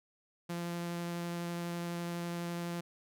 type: tone with vibrato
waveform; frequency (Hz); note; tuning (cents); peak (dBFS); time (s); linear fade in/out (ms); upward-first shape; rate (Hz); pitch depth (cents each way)
sawtooth; 172.1; F3; -25; -32; 0.49-2.81; 10; triangle; 12; 9
effects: none